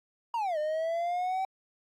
triangle linear two-way sweep, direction down then up, 962 to 600 to 770 Hz, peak -26 dBFS, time 0.34-1.45 s, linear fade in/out 2 ms, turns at 0.58 s, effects AAC 64 kbps

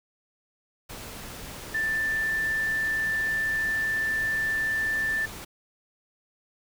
sine tone in noise, 1770 Hz, A6, 10 cents sharp, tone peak -24 dBFS, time 1.74-5.26 s, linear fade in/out 10 ms, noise pink, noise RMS -40 dBFS, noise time 0.89-5.45 s, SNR +13 dB, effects none

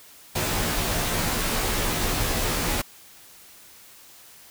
pink noise with comb filter, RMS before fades -25 dBFS, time 0.35-2.82 s, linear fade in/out 10 ms, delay 15 ms, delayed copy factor -0.75, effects white hiss -49 dBFS RMS until 4.5 s

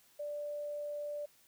sine tone, 587.3 Hz, D5, in tune, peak -37 dBFS, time 0.19-1.26 s, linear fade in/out 10 ms, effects white hiss -66 dBFS RMS until 1.47 s

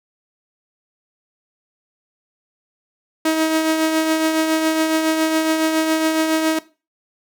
sawtooth tone with tremolo, 317.9 Hz, D#4, 37 cents sharp, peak -10 dBFS, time 3.25-6.59 s, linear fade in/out 5 ms, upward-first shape triangle, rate 7.2 Hz, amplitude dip 45%, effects noise-tail reverb RT60 0.3 s tail -17 dB re dry

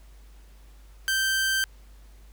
sawtooth tone, 1561 Hz, G6, 8 cents flat, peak -19 dBFS, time 1.08-1.64 s, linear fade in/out 0 ms, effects added 50 Hz sine -47 dBFS peak until 2.32 s + pink hiss -60 dBFS RMS until 2.32 s

